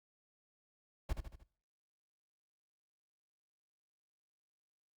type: noise with echo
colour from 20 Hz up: brown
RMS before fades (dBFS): -34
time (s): 1.09-1.13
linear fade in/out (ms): 5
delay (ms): 76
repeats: 4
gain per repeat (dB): -6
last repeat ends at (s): 1.434
effects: noise-tail reverb RT60 0.5 s tail -20 dB re dry + Opus 48 kbps